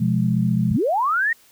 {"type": "chord", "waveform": "sine", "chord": "F diminished", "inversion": "second", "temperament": "just", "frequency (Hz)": [125.72, 174.61, 209.5], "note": ["Cb3", "F3", "Ab3"], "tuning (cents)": [31, 0, 15], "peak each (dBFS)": -21, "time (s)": [0, 0.77], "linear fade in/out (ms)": 10}
{"type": "linear sweep", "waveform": "sine", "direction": "up", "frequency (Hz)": [73.5, 1900], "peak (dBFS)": -17, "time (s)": [0.71, 1.33], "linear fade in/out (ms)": 5}
{"effects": ["white hiss -54 dBFS RMS until 1.51 s"]}